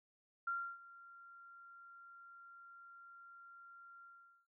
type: tone with ADSR envelope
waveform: sine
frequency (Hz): 1382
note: F6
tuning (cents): -19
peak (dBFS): -35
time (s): 0.47-4.47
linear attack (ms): 6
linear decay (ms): 300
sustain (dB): -20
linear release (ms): 440
effects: none